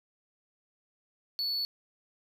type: tone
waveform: triangle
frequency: 4435 Hz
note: C#8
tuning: in tune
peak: -28 dBFS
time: 1.39-1.65 s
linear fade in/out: 0 ms
effects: none